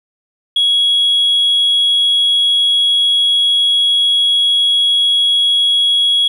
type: tone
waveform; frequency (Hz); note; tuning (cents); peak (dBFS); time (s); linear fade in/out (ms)
sine; 3329; G#7; +3; -8; 0.56-6.28; 5
effects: tanh soft clip ceiling -7 dBFS + 8-bit